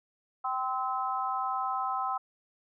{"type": "harmonic tone", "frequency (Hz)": 258.7, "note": "C4", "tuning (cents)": -19, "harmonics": [3, 4, 5], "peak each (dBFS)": [-33, -33, -33], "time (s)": [0.44, 2.18], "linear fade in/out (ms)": 10, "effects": []}